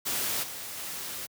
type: noise with level steps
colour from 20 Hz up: white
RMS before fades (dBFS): -30 / -39 / -37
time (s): 0.05-1.27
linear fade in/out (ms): 20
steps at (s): 0.42 / 0.77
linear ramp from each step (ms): 20
effects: high-pass 80 Hz 12 dB/octave